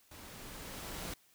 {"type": "noise with level ramp", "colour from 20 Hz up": "pink", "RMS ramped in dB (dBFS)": [-52, -41], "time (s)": [0.11, 1.14], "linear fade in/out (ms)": 5, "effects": ["white hiss -67 dBFS RMS until 1.34 s"]}